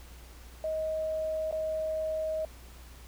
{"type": "tone with dropouts", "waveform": "sine", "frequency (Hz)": 630, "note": "D#5", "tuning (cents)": 21, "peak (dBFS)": -29, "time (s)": [0.64, 2.45], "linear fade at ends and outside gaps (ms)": 2, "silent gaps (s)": [1.512, 1.525], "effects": ["added 60 Hz sine -48 dBFS peak until 3.07 s", "pink hiss -54 dBFS RMS until 3.07 s"]}